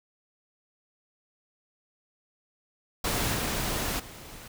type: noise with level steps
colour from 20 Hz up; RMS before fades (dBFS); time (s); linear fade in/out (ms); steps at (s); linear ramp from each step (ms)
pink; -28 / -30 / -45; 3.04-4.48; 5; 3.34 / 3.99; 10
effects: none